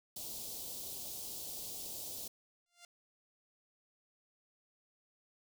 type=band-stop noise; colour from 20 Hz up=white; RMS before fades=-44 dBFS; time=0.16-2.28 s; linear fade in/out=5 ms; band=760 to 3500 Hz; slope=24 dB/octave
type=tone with exponential growth; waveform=5% pulse; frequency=697 Hz; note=F5; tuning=4 cents flat; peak=-39 dBFS; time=2.66-2.85 s; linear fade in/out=2 ms; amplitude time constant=40 ms
effects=none